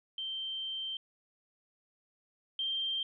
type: tone pair in turn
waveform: sine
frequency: 3130 / 3161 Hz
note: G7 / G7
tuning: -3 / +14 cents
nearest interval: unison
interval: 17 cents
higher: second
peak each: -35 / -31 dBFS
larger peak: second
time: 0.18-0.97 / 2.59-3.03 s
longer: first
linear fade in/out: 2 ms
effects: none